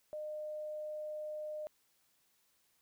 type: tone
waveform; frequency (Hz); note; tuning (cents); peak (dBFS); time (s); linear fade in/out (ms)
sine; 609; D#5; -37; -39; 0.13-1.67; 0
effects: white hiss -74 dBFS RMS until 2.81 s